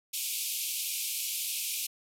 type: band-pass noise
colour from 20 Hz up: white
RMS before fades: -34 dBFS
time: 0.13-1.87 s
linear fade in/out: 10 ms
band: 2300 to 15000 Hz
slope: 96 dB/octave
effects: none